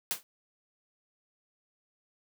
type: noise with exponential decay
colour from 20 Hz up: white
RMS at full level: -27 dBFS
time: 0.11-0.23 s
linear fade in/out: 0 ms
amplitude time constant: 26 ms
effects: high-pass 200 Hz 12 dB/octave